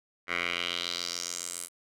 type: tone with band-pass filter sweep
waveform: 10% pulse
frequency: 87.1 Hz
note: F2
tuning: 4 cents flat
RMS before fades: -34 dBFS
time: 0.27-1.69 s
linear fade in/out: 50 ms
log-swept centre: 1900 to 10000 Hz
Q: 2.8
effects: none